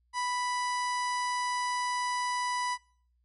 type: harmonic tone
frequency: 987.8 Hz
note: B5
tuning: in tune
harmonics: 1 / 2 / 3 / 4 / 5 / 6 / 7 / 8 / 9 / 10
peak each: -30 / -37 / -46 / -46 / -42 / -45 / -52 / -53 / -50 / -48 dBFS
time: 0.13-2.78 s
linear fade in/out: 50 ms
effects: noise-tail reverb RT60 0.5 s tail -23 dB re dry + added 60 Hz sine -68 dBFS peak until 3.24 s